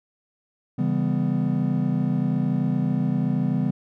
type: chord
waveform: triangle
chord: C# half-diminished seventh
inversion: none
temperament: just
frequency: 138.59 / 166.31 / 199.57 / 249.5 Hz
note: C#3 / E3 / G3 / B3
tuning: 0 / +16 / +31 / +18 cents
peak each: -24 dBFS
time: 0.78-3.71 s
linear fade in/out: 10 ms
effects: none